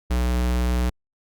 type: tone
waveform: square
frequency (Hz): 61.2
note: B1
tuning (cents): -15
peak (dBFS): -20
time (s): 0.1-0.9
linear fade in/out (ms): 10
effects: Opus 48 kbps